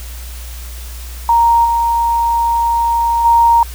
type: tone with level steps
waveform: sine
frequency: 932.3 Hz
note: A#5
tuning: in tune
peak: -7 / -11 / -6 dBFS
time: 1.29-3.63 s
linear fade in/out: 2 ms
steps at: 1.64 / 3.24 s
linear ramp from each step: 20 ms
effects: added 60 Hz sine -26 dBFS peak until 3.74 s + white hiss -35 dBFS RMS until 3.74 s

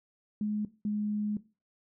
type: tone pair in turn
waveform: sine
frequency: 210.5 / 209.4 Hz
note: G#3 / G#3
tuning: +24 / +15 cents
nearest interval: unison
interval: 9 cents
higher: first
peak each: -28 dBFS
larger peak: neither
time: 0.41-0.65 / 0.85-1.37 s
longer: second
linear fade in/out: 2 ms
effects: noise-tail reverb RT60 0.3 s tail -17 dB re dry

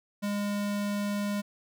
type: tone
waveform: square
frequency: 204.3 Hz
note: G#3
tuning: 28 cents flat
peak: -29 dBFS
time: 0.22-1.42 s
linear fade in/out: 20 ms
effects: none

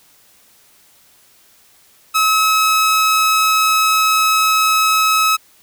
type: tone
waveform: sawtooth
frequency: 1286 Hz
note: E6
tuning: 43 cents flat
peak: -8 dBFS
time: 2.14-5.37 s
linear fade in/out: 20 ms
effects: white hiss -51 dBFS RMS until 5.62 s

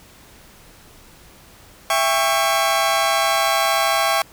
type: chord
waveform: sawtooth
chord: C# diminished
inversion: first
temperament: just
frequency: 665.2 / 798.3 / 1108.7 Hz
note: E5 / G5 / C#6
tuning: +16 / +31 / 0 cents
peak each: -17 dBFS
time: 1.9-4.22 s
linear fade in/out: 2 ms
effects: pink hiss -47 dBFS RMS until 4.32 s

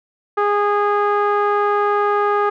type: tone with low-pass filter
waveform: sawtooth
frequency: 411.4 Hz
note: G#4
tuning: 16 cents flat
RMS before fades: -17 dBFS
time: 0.37-2.5 s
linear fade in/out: 10 ms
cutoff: 1300 Hz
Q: 2.8
effects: none

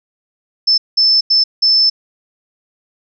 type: tone bursts at uneven times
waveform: sine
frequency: 5274 Hz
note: E8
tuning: in tune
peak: -8 dBFS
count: 4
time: 0.67-0.78 / 0.97-1.21 / 1.3-1.44 / 1.62-1.9 s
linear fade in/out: 10 ms
effects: none

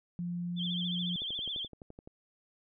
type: tone with pitch glide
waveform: sine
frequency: 174.61 to 176.84 Hz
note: F3 to F3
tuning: 0 to +22 cents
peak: -33 dBFS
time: 0.19-1.16 s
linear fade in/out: 0 ms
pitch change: +22 cents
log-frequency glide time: 0.43-0.85 s
type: tone with vibrato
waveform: sine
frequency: 3322 Hz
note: G#7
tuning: in tune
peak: -34 dBFS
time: 0.56-1.68 s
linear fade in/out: 50 ms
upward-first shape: sine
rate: 14 Hz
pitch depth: 110 cents each way
type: click train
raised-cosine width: 2 ms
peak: -34 dBFS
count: 11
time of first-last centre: 1.22-2.075 s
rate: 11.7 Hz
effects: none

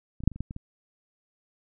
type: clicks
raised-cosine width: 5 ms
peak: -29 / -21 / -6 / -29 / -27 / -17 / -24 / -24 dBFS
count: 8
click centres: 0.205 / 0.237 / 0.276 / 0.317 / 0.36 / 0.406 / 0.509 / 0.564 s
effects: none

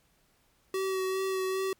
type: tone with vibrato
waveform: square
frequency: 379.8 Hz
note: F#4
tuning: 45 cents sharp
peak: -29 dBFS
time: 0.74-1.73 s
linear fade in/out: 2 ms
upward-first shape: sine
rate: 2.5 Hz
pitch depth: 17 cents each way
effects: pink hiss -68 dBFS RMS until 1.79 s + MP3 96 kbps

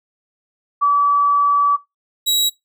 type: tone pair in turn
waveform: sine / sawtooth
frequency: 1149 / 3865 Hz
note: D6 / B7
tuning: -38 / -38 cents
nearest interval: octave + major sixth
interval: 2100 cents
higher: second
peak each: -11 dBFS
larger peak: neither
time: 0.81-1.77 / 2.26-2.5 s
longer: first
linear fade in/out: 20 ms
effects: noise-tail reverb RT60 0.2 s tail -22 dB re dry

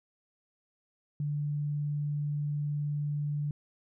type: tone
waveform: sine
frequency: 146.83 Hz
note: D3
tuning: in tune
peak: -29 dBFS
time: 1.2-3.51 s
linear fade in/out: 2 ms
effects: none

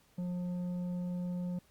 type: tone with tanh clipping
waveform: sine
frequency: 178.2 Hz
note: F3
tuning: 35 cents sharp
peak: -35 dBFS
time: 0.18-1.59 s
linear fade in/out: 5 ms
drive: 7 dB
effects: pink hiss -67 dBFS RMS until 1.7 s + Opus 48 kbps

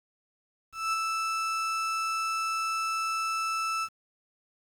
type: tone with ADSR envelope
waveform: 35% pulse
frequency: 1319 Hz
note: E6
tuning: 1 cent sharp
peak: -23 dBFS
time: 0.72-3.89 s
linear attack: 210 ms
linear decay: 15 ms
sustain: -3 dB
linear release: 60 ms
effects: low-pass 9000 Hz 12 dB/octave + 9-bit

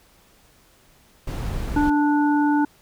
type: noise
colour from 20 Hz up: brown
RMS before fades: -27 dBFS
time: 1.27-1.9 s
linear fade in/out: 5 ms
type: harmonic tone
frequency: 293.7 Hz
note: D4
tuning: in tune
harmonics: 1 / 3 / 5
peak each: -17 / -23 / -29 dBFS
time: 1.76-2.65 s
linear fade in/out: 5 ms
effects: pink hiss -56 dBFS RMS until 2.81 s

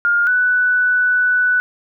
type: tone pair in turn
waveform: sine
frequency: 1414 / 1487.7 Hz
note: F6 / F#6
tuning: +21 / +9 cents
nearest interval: minor second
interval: 88 cents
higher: second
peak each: -12 dBFS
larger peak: neither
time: 0.05-0.27 / 0.27-1.6 s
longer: second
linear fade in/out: 0 ms
effects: none

